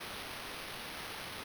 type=noise with sample-and-hold; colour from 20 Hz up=violet; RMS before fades=-44 dBFS; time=0-1.44 s; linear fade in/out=10 ms; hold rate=7350 Hz; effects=none